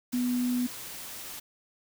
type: tone in noise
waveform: sine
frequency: 246.9 Hz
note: B3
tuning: in tune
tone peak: -25 dBFS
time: 0.13-0.67 s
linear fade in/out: 10 ms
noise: white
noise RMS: -41 dBFS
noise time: 0.12-1.4 s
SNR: +13 dB
effects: none

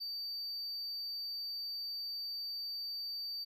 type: tone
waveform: triangle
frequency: 4616 Hz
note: D8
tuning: 31 cents flat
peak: -37 dBFS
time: 0-3.45 s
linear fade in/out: 20 ms
effects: none

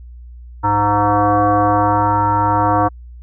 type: tone with frequency modulation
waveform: sine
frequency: 102.7 Hz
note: G#2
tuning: 19 cents flat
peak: -11 dBFS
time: 0.63-2.89 s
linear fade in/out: 20 ms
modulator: 206 Hz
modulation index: 5.5
effects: added 60 Hz sine -33 dBFS peak until 3.22 s

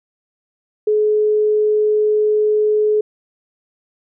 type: tone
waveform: sine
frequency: 425 Hz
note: G#4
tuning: 40 cents sharp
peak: -12 dBFS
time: 0.87-3.01 s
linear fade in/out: 5 ms
effects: none

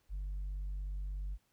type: tone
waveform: sine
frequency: 48.34 Hz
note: G1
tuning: 23 cents flat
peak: -34 dBFS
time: 0.09-1.38 s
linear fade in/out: 50 ms
effects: tanh soft clip ceiling -35 dBFS + pink hiss -75 dBFS RMS until 1.52 s

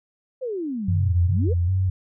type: exponential two-way sweep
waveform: sine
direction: down then up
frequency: 540 to 82.7 to 540 Hz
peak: -25 dBFS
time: 0.41-1.54 s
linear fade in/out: 20 ms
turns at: 1.23 s
type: tone with vibrato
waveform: sine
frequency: 90.4 Hz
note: F#2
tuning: 40 cents flat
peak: -18 dBFS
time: 0.88-1.9 s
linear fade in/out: 5 ms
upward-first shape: square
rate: 2.5 Hz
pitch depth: 68 cents each way
effects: none

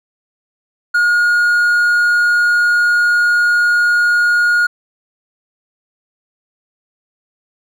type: tone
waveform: triangle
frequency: 1434 Hz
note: F6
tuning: 45 cents sharp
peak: -8 dBFS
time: 0.94-4.67 s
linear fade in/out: 10 ms
effects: none

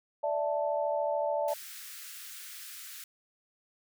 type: chord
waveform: sine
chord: D suspended second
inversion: none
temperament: equal with one note detuned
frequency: 585.6 / 659.3 / 880 Hz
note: D5 / E5 / A5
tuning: -5 / 0 / 0 cents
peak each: -30 / -33 / -34 dBFS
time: 0.23-1.54 s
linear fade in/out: 10 ms
type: high-pass noise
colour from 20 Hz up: white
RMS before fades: -45 dBFS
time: 1.48-3.04 s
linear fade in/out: 2 ms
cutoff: 1300 Hz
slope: 48 dB/octave
effects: none

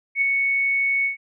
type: tone with ADSR envelope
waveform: sine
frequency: 2217 Hz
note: C#7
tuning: in tune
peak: -15 dBFS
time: 0.15-1.17 s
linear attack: 67 ms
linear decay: 7 ms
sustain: -3 dB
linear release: 120 ms
effects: none

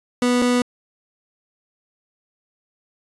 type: tone pair in turn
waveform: 30% pulse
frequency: 245.9 / 245.9 Hz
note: B3 / B3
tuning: -7 / -7 cents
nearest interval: unison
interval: 0 cents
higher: neither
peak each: -13 dBFS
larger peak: neither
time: 0.22-0.42 / 0.42-0.62 s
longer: neither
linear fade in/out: 2 ms
effects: resampled to 24000 Hz

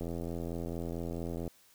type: click train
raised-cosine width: 2 ms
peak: -25 dBFS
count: 125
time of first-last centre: 0.01-1.477 s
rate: 84.5 Hz
effects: white hiss -63 dBFS RMS until 1.74 s

